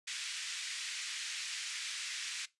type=band-pass noise; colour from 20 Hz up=pink; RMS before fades=-41 dBFS; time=0.07-2.46 s; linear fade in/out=10 ms; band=1900 to 8100 Hz; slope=24 dB/octave; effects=noise-tail reverb RT60 0.2 s tail -19 dB re dry + resampled to 24000 Hz